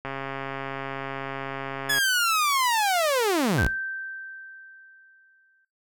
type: click train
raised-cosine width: 0.5 ms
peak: -17 dBFS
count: 264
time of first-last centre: 0.05-1.984 s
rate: 136 Hz
type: linear sweep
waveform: sawtooth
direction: down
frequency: 1718 to 32.97 Hz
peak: -17 dBFS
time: 1.89-3.68 s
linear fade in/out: 10 ms
type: tone with exponential decay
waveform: sine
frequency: 1559 Hz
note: G6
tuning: 10 cents flat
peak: -23 dBFS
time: 3.58-5.65 s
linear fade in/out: 5 ms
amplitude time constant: 450 ms
effects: noise-tail reverb RT60 0.3 s tail -20 dB re dry